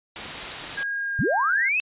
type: noise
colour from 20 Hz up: white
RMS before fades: -31 dBFS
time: 0.16-0.83 s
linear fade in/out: 0 ms
type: tone with pitch glide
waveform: sine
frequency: 1632 to 1597.5 Hz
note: G#6 to G6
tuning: -31 to +32 cents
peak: -25 dBFS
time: 0.77-1.69 s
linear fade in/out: 10 ms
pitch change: -37 cents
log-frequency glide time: 0.89-1.52 s
type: linear sweep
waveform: sine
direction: up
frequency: 87.3 to 2660 Hz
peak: -20 dBFS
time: 1.19-1.8 s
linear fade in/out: 0 ms
effects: resampled to 8000 Hz